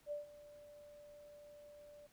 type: tone with ADSR envelope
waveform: sine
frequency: 587.3 Hz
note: D5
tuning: in tune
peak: -38 dBFS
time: 0.06-2.07 s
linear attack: 56 ms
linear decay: 140 ms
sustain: -17 dB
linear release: 10 ms
effects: pink hiss -70 dBFS RMS until 2.12 s